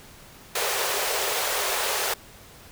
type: high-pass noise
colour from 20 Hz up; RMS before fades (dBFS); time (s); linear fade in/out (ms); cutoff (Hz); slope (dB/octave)
pink; -26; 0.55-2.14; 5; 380; 96
effects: pink hiss -48 dBFS RMS until 2.71 s